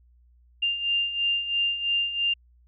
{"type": "beating tone pair", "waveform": "sine", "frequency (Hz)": [2794, 2797], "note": ["F7", "F7"], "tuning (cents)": [0, 2], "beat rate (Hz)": 3, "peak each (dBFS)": [-30, -24], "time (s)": [0.62, 2.34], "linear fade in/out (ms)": 10, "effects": ["added 60 Hz sine -55 dBFS peak until 2.67 s"]}